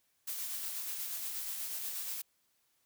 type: noise with tremolo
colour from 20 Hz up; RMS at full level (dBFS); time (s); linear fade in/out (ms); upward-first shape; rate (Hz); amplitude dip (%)
blue; -38; 0.27-2.22; 10; sine; 8.3; 30
effects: white hiss -75 dBFS RMS until 2.85 s